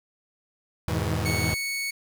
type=chord; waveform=sawtooth; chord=E major seventh; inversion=none; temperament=equal with one note detuned; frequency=82.41 / 103.83 / 123.47 / 158.83 Hz; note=E2 / G#2 / B2 / D#3; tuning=0 / 0 / 0 / +36 cents; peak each=-25 / -25 / -28 / -27 dBFS; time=0.88-1.54 s; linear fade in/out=0 ms
type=tone; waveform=sawtooth; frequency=2217 Hz; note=C#7; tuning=in tune; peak=-24 dBFS; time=1.25-1.91 s; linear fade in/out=10 ms
effects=8-bit